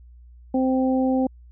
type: harmonic tone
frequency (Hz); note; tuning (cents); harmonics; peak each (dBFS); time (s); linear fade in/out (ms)
260.3; C4; -9; 1 / 2 / 3; -19 / -25 / -29; 0.54-1.27; 5
effects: added 60 Hz sine -44 dBFS peak until 1.51 s